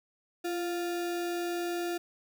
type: tone with sample-and-hold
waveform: sine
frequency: 345.3 Hz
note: F4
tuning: 20 cents flat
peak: -30 dBFS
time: 0.44-1.98 s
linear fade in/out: 10 ms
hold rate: 1050 Hz
effects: none